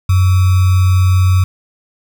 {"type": "tone with sample-and-hold", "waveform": "sine", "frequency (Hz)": 92.5, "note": "F#2", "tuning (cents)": 0, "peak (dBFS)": -7, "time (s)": [0.09, 1.44], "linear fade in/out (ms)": 5, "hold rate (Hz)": 1225, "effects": []}